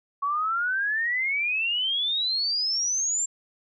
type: exponential sweep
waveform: sine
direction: up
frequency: 1108.7 to 7459 Hz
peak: -23 dBFS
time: 0.22-3.26 s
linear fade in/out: 10 ms
effects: none